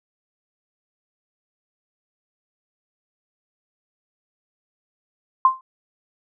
sine tone with exponential decay, 1046.5 Hz, C6, in tune, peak -7 dBFS, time 5.45-5.61 s, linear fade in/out 2 ms, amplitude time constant 33 ms, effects none

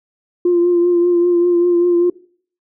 sine tone with vibrato, 349.2 Hz, F4, in tune, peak -9 dBFS, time 0.45-2.1 s, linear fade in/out 5 ms, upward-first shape triangle, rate 5.1 Hz, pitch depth 32 cents each way, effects noise-tail reverb RT60 0.5 s tail -20 dB re dry + tanh soft clip ceiling -6 dBFS

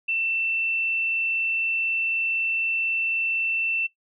sine tone, 2679 Hz, E7, 27 cents sharp, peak -22 dBFS, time 0.08-3.87 s, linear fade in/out 10 ms, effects noise-tail reverb RT60 0.1 s tail -17 dB re dry

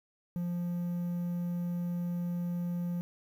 triangle tone, 174.61 Hz, F3, in tune, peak -29 dBFS, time 0.36-3.01 s, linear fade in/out 0 ms, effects 10-bit

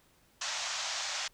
white band-pass noise, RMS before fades -36 dBFS, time 0.41-1.28 s, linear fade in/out 5 ms, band 610 to 6900 Hz, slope 48 dB/octave, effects pink hiss -66 dBFS RMS until 1.33 s

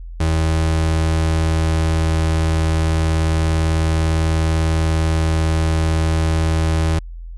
35% pulse tone, 80.2 Hz, E2, 47 cents flat, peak -13 dBFS, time 0.2-6.99 s, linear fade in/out 5 ms, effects added 42 Hz sine -29 dBFS peak until 7.37 s + resampled to 24000 Hz

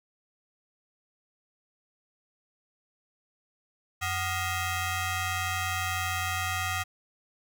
15% pulse ring-modulated tone, 659.3 Hz, E5, in tune, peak -19 dBFS, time 4.01-6.84 s, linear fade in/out 20 ms, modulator 570 Hz, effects none

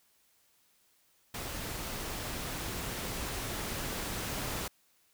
pink noise with level ramp, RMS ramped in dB -39 to -36 dBFS, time 1.34-4.68 s, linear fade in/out 5 ms, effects white hiss -69 dBFS RMS until 5.13 s

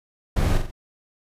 brown noise with echo, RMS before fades -20 dBFS, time 0.36-0.58 s, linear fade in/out 10 ms, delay 44 ms, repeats 3, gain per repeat -6 dB, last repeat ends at 0.712 s, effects resampled to 32000 Hz

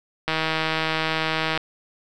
click train, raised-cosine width 0.3 ms, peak -7 dBFS, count 207, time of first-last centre 0.28-1.576 s, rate 159 Hz, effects none

